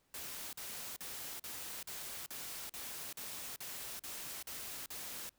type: noise bursts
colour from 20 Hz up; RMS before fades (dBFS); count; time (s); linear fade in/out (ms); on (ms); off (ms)
white; -45; 12; 0.14-5.293; 2; 390; 43
effects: pink hiss -75 dBFS RMS until 5.38 s